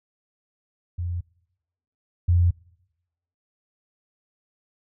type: tone pair in turn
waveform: sine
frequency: 87.31 / 87.31 Hz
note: F2 / F2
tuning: 0 / 0 cents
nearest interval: unison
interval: 0 cents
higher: neither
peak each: -25 / -15 dBFS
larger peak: second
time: 0.98-1.21 / 2.28-2.51 s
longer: neither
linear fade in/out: 10 ms
effects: noise-tail reverb RT60 0.9 s tail -25 dB re dry